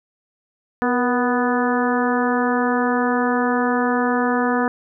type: harmonic tone with a mistuned harmonic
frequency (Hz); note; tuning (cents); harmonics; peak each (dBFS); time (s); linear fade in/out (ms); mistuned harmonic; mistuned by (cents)
247.3; B3; +3; 1 / 2 / 3 / 4 / 5 / 6 / 7; -20 / -23 / -25 / -26 / -27 / -28 / -28; 0.82-4.68; 0; 2; -45
effects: none